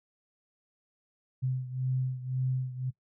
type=beating tone pair; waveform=sine; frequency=128.6 / 130.5 Hz; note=C3 / C3; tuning=-30 / -4 cents; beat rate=1.9 Hz; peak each=-30 / -34 dBFS; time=1.42-2.91 s; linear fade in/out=20 ms; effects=noise-tail reverb RT60 0.1 s tail -19 dB re dry